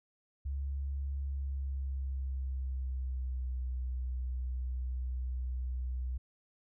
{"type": "tone with pitch glide", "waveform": "sine", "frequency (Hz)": [69, 62.91], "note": ["C#2", "B1"], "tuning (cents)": [-7, 33], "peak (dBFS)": -33, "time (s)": [0.45, 6.18], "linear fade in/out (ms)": 10, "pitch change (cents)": -160, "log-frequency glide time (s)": [1.2, 3.61], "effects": []}